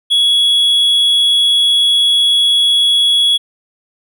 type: tone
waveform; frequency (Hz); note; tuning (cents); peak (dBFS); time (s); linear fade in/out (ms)
triangle; 3358; G#7; +18; -7; 0.1-3.38; 20
effects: none